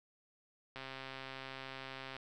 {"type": "click train", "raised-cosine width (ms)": 0.3, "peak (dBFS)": -29, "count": 188, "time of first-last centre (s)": [0.76, 2.166], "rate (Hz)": 133, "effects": []}